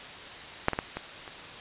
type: clicks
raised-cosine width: 0.5 ms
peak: -6 / -14 / -12 / -18 / -27 dBFS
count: 5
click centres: 0.684 / 0.733 / 0.789 / 0.97 / 1.278 s
effects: white hiss -42 dBFS RMS until 1.6 s + resampled to 8000 Hz